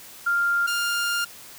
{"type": "tone pair in turn", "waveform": ["sine", "sawtooth"], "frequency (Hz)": [1396.9, 1402.7], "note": ["F6", "F6"], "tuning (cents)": [0, 7], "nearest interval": "unison", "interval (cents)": 7, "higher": "second", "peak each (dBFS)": -19, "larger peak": "neither", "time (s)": [[0.26, 0.67], [0.67, 1.25]], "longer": "second", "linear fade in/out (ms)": 10, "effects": ["white hiss -44 dBFS RMS until 1.58 s"]}